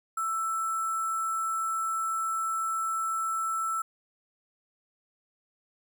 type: tone with sample-and-hold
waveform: sine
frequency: 1326 Hz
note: E6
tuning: 10 cents sharp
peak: -27 dBFS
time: 0.17-3.82 s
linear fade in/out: 5 ms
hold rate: 8820 Hz
effects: none